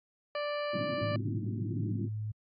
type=harmonic tone; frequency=587.3 Hz; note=D5; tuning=in tune; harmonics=1 / 2 / 3 / 4 / 5 / 7 / 8; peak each=-33 / -39 / -43 / -45 / -47 / -50 / -51 dBFS; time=0.35-1.16 s; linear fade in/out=2 ms
type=band-pass noise; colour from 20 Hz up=pink; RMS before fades=-37 dBFS; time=0.73-2.09 s; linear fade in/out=10 ms; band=110 to 360 Hz; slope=96 dB/octave
type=tone; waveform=sine; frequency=107.2 Hz; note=A2; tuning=45 cents flat; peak=-33 dBFS; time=1.01-2.32 s; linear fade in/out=10 ms
effects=AAC 64 kbps